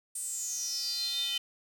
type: tone with high-pass filter sweep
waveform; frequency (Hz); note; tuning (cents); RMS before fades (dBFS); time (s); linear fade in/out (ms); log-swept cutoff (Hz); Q
square; 277.2; C#4; 0; -34; 0.15-1.38; 5; 8800 to 3100; 9.7
effects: none